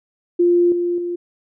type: tone with level steps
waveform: sine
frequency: 349.2 Hz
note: F4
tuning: in tune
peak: -11 / -17 / -21 dBFS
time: 0.39-1.16 s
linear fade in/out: 10 ms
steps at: 0.72 / 0.98 s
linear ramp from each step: 2 ms
effects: none